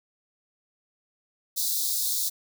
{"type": "high-pass noise", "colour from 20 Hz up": "white", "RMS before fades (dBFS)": -27, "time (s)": [1.56, 2.3], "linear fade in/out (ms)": 20, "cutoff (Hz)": 3600, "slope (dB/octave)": 96, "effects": []}